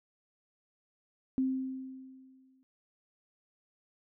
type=tone with exponential decay; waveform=sine; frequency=262.1 Hz; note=C4; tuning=3 cents sharp; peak=-25 dBFS; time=1.38-2.63 s; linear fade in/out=0 ms; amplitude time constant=270 ms; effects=none